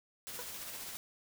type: noise with tremolo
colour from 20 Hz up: white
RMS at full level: -43 dBFS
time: 0.27-0.97 s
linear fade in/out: 0 ms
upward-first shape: sine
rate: 15 Hz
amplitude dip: 30%
type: tone with exponential decay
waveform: 20% pulse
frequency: 489.7 Hz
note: B4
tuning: 15 cents flat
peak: -34 dBFS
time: 0.39-0.47 s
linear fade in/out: 0 ms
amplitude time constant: 17 ms
effects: none